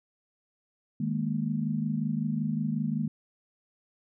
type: chord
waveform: sine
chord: D# suspended fourth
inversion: none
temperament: equal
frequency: 155.56 / 207.7 / 233.1 Hz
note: D#3 / G#3 / A#3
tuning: 0 / 0 / 0 cents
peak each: -31 dBFS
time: 1-3.08 s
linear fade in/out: 5 ms
effects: none